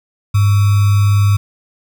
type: tone with sample-and-hold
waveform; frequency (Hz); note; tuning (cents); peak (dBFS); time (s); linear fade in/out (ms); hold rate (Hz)
sine; 101.4; G#2; -41; -8; 0.34-1.37; 10; 1225
effects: none